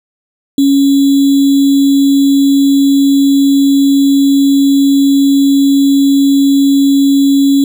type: tone with sample-and-hold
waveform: sine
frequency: 277.2 Hz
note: C#4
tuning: in tune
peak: -5 dBFS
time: 0.58-7.64 s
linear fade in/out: 2 ms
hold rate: 3675 Hz
effects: none